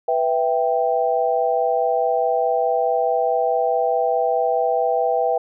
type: chord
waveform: sine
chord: E minor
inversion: second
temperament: equal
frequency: 493.9 / 659.3 / 784 Hz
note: B4 / E5 / G5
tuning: 0 / 0 / 0 cents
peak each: -21 dBFS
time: 0.08-5.38 s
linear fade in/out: 5 ms
effects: none